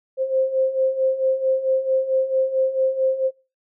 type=beating tone pair; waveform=sine; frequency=523.3 / 527.8 Hz; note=C5 / C5; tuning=0 / +15 cents; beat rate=4.5 Hz; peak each=-24 / -19 dBFS; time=0.17-3.31 s; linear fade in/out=50 ms; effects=noise-tail reverb RT60 0.3 s tail -22 dB re dry